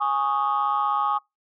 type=chord; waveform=sine; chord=Ab suspended fourth; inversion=none; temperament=equal; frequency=830.6 / 1108.7 / 1244.5 Hz; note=Ab5 / Db6 / Eb6; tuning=0 / 0 / 0 cents; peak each=-24 dBFS; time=0-1.19 s; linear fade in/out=20 ms; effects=noise-tail reverb RT60 0.2 s tail -26 dB re dry + tanh soft clip ceiling -14 dBFS